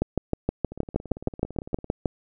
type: two click trains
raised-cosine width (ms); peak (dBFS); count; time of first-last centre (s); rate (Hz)
2; -9 / -24; 14 / 21; 0.02-2.058 / 0.72-1.844; 6.38 / 17.8
effects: none